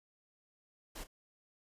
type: noise with echo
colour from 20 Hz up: pink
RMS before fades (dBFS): -45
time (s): 0.95-1.04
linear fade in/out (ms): 10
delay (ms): 31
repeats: 1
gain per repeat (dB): -13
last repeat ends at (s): 1.071
effects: resampled to 32000 Hz